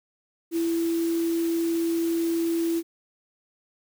sine tone in noise, 333.5 Hz, E4, 20 cents sharp, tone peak -22 dBFS, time 0.51-2.83 s, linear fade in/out 50 ms, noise white, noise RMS -40 dBFS, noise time 0.51-2.83 s, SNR +15 dB, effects none

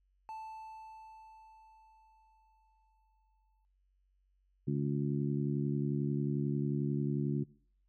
triangle tone with exponential decay, 880 Hz, A5, in tune, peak -39 dBFS, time 0.29-3.65 s, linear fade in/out 0 ms, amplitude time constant 730 ms
harmonic tone, 71.2 Hz, C#2, 47 cents sharp, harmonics 2 / 3 / 4 / 5, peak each -32 / -36 / -38 / -40 dBFS, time 4.67-7.44 s, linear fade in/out 10 ms
effects noise-tail reverb RT60 0.5 s tail -22 dB re dry + added 47 Hz sine -70 dBFS peak until 7.88 s

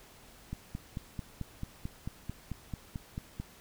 click train, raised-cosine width 5 ms, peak -24 dBFS, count 14, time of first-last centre 0.53-3.4 s, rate 4.53 Hz, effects pink hiss -56 dBFS RMS until 3.6 s

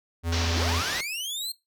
square tone, 83.9 Hz, E2, 31 cents sharp, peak -26 dBFS, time 0.23-0.83 s, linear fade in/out 50 ms
white low-pass noise, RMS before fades -31 dBFS, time 0.32-1.01 s, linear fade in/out 5 ms, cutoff 6000 Hz, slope 48 dB/octave
sawtooth linear sweep, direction up, 251.1 to 4247 Hz, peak -27 dBFS, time 0.56-1.52 s, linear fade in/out 5 ms
effects noise-tail reverb RT60 0.2 s tail -18 dB re dry

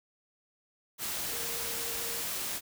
sine tone in noise, 466.2 Hz, A#4, in tune, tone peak -45 dBFS, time 1.28-2.24 s, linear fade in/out 50 ms, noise white, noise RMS -35 dBFS, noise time 0.98-2.61 s, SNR -13 dB, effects none

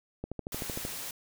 click train, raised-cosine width 2 ms, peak -22 dBFS, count 9, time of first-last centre 0.24-0.851 s, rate 13.1 Hz
white noise, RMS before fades -39 dBFS, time 0.52-1.11 s, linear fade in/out 2 ms
effects none

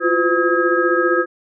sine tone cluster, 341.7 / 356.8 / 509 / 1274 / 1632 Hz, F4 / F4 / C5 / D#6 / G#6, -38 / +37 / -48 / +41 / -31 cents, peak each -20 dBFS, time 0-1.26 s, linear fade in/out 50 ms, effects none

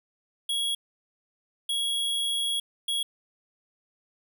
square tone bursts at uneven times, 3322 Hz, G#7, in tune, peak -26 dBFS, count 3, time 0.49-0.75 / 1.69-2.6 / 2.88-3.03 s, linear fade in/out 5 ms, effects none

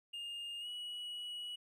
triangle tone with pitch glide, 2826 to 2924 Hz, F7 to F#7, +20 to -21 cents, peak -40 dBFS, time 0.13-1.56 s, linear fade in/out 10 ms, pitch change +59 cents, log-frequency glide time 0.6-0.67 s, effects none

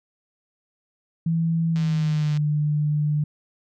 sine tone with pitch glide, 164.8 to 149.39 Hz, E3 to D3, 0 to +30 cents, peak -19 dBFS, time 1.26-3.24 s, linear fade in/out 5 ms, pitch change -170 cents, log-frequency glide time 1.7-2.32 s
click train, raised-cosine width 0.2 ms, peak -23 dBFS, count 93, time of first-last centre 1.76-2.373 s, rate 150 Hz
effects none

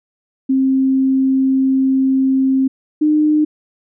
sine tone pair in turn, 265.5 / 303.9 Hz, C4 / D#4, +25 / -41 cents, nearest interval major second, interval 234 cents, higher second, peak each -11 / -10 dBFS, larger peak second, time 0.49-2.68 / 3.01-3.45 s, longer first, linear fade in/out 10 ms, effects none

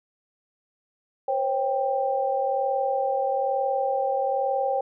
sine tone cluster, 499.9 / 541 / 788 Hz, B4 / C#5 / G5, +21 / -42 / +9 cents, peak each -32 / -25 / -25 dBFS, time 1.28-4.81 s, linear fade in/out 5 ms, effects none

